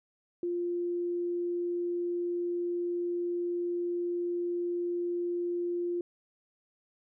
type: tone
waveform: sine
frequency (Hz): 349.2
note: F4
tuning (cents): 0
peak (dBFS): -29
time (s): 0.43-6.01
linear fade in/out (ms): 2
effects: none